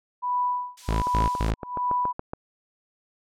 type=tone with tremolo; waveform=sine; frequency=987.8 Hz; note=B5; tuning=in tune; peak=-21 dBFS; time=0.22-2.13 s; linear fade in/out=20 ms; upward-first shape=sine; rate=1.3 Hz; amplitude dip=100%
type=noise; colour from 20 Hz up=violet; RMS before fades=-32 dBFS; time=0.77-1.51 s; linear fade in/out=5 ms
type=tone bursts; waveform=sawtooth; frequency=54.6 Hz; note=A1; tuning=13 cents flat; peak=-18 dBFS; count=3; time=0.88-1.54 s; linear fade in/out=5 ms; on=140 ms; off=120 ms
type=click train; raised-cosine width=1 ms; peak=-17 dBFS; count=11; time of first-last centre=0.93-2.334 s; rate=7.12 Hz
effects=low-pass 5000 Hz 12 dB/octave